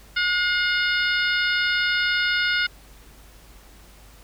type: harmonic tone with a mistuned harmonic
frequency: 722 Hz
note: F#5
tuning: 43 cents flat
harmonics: 2 / 3 / 4 / 5 / 6 / 7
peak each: -22 / -26 / -28 / -30 / -32 / -33 dBFS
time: 0.16-2.67 s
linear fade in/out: 10 ms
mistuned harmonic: 3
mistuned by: -37 cents
effects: added 50 Hz sine -48 dBFS peak until 4.23 s + pink hiss -51 dBFS RMS until 4.23 s